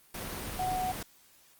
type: tone in noise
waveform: sine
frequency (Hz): 740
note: F#5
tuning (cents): 0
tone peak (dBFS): -29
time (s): 0.59-0.92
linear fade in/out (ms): 5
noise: pink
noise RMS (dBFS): -38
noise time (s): 0.14-1.03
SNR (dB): +6
effects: white hiss -61 dBFS RMS until 1.59 s + Opus 32 kbps